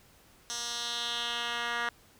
10% pulse tone with band-pass filter sweep, 237.2 Hz, A#3, 30 cents sharp, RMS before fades -34 dBFS, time 0.5-1.89 s, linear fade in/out 0 ms, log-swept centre 5700 to 1900 Hz, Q 2.2, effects pink hiss -60 dBFS RMS until 2.19 s

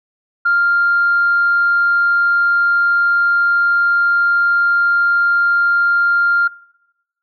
sine tone, 1396.9 Hz, F6, in tune, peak -10 dBFS, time 0.45-6.48 s, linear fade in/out 10 ms, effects noise-tail reverb RT60 1.0 s tail -23 dB re dry + tanh soft clip ceiling -6 dBFS

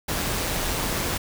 pink noise with amplitude modulation, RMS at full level -25 dBFS, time 0.08-1.18 s, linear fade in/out 10 ms, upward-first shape sine, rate 175 Hz, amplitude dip 30%, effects none

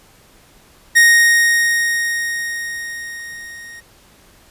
45% pulse tone with level ramp, 1864.7 Hz, A#6, in tune, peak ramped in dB -6 to -34 dBFS, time 0.95-3.81 s, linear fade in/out 20 ms, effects pink hiss -49 dBFS RMS until 4.5 s + resampled to 32000 Hz

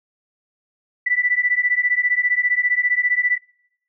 sine beating tone pair, 1966 / 1981 Hz, B6 / B6, -8 / +5 cents, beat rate 15 Hz, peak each -19 dBFS, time 1.06-3.38 s, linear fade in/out 10 ms, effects noise-tail reverb RT60 0.8 s tail -26 dB re dry

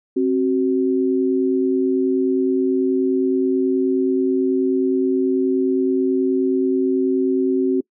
sine tone pair together, 265.5 / 374.9 Hz, C4 / F#4, +25 / +23 cents, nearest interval tritone, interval 598 cents, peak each -18 / -18 dBFS, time 0.16-7.81 s, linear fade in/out 10 ms, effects noise-tail reverb RT60 0.1 s tail -25 dB re dry

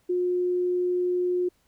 sine tone, 358.8 Hz, F4, 47 cents sharp, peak -22 dBFS, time 0.09-1.49 s, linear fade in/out 10 ms, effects pink hiss -67 dBFS RMS until 1.67 s

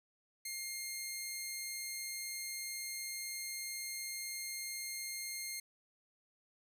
10% pulse tone, 2123 Hz, C7, 25 cents sharp, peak -31 dBFS, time 0.45-5.6 s, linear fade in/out 5 ms, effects none

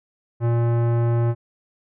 sine tone with tanh clipping, 117.6 Hz, A#2, 16 cents sharp, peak -19 dBFS, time 0.4-1.35 s, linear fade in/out 50 ms, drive 18 dB, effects none

